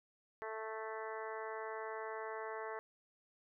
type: harmonic tone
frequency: 220 Hz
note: A3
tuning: in tune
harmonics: 2 / 3 / 4 / 5 / 6 / 7 / 8 / 9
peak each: -45 / -49 / -48 / -49 / -53 / -54 / -52 / -54 dBFS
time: 0.42-2.79 s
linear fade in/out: 0 ms
effects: none